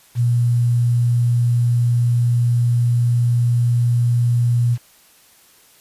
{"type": "tone with quantisation", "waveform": "sine", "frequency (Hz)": 120.1, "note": "B2", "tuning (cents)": -48, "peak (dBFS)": -13, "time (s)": [0.15, 4.78], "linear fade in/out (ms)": 50, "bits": 7, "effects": ["white hiss -51 dBFS RMS until 5.8 s", "resampled to 32000 Hz"]}